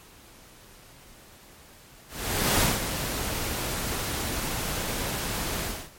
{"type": "noise with ADSR envelope", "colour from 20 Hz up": "pink", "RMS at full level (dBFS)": -21, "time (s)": [2.08, 5.91], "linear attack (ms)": 530, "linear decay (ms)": 180, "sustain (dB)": -9, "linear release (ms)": 280, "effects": ["pink hiss -51 dBFS RMS until 5.98 s", "MP3 64 kbps"]}